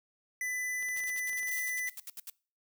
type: tone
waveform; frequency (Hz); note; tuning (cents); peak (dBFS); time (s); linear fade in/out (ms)
square; 1998; B6; +20; -33; 0.41-1.89; 2
type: clicks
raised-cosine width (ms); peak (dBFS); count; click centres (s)
0.2; -34; 11; 0.826 / 0.887 / 0.965 / 1.004 / 1.038 / 1.101 / 1.163 / 1.296 / 1.331 / 1.431 / 1.485
type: noise bursts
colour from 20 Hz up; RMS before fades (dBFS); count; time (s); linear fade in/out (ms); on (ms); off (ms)
blue; -42; 14; 0.97-2.299; 2; 29; 71
type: noise with exponential decay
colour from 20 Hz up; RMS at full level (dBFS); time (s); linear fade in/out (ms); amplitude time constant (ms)
violet; -38; 1.51-2.34; 5; 180
effects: noise-tail reverb RT60 0.4 s tail -24 dB re dry

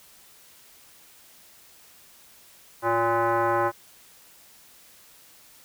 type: tone with frequency modulation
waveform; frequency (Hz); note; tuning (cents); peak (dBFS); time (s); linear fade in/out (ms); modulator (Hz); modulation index
sine; 110.3; A2; +5; -20; 2.82-3.72; 50; 462; 2.7
effects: white hiss -53 dBFS RMS until 5.64 s

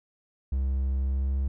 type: tone with pitch glide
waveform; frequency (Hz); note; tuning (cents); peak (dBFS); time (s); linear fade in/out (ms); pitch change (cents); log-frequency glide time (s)
triangle; 66.5 to 67.55; C2 to C#2; +29 to -44; -22; 0.52-1.48; 5; +27; 1.01-1.33
effects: none

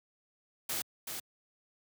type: noise with echo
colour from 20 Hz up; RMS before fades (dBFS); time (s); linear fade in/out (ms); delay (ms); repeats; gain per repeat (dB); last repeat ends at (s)
white; -35; 0.69-0.82; 5; 380; 1; -5; 1.2
effects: high-pass 80 Hz 12 dB/octave

